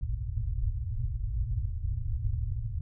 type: low-pass noise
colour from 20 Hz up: white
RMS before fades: -31 dBFS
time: 0.01-2.81 s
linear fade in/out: 5 ms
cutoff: 120 Hz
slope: 96 dB/octave
effects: none